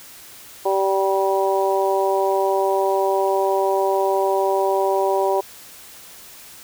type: harmonic tone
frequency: 193.8 Hz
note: G3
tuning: 20 cents flat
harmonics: 2 / 3 / 4 / 5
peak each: -20 / -22 / -23 / -24 dBFS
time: 0.65-5.41 s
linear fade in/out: 10 ms
effects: white hiss -42 dBFS RMS until 6.63 s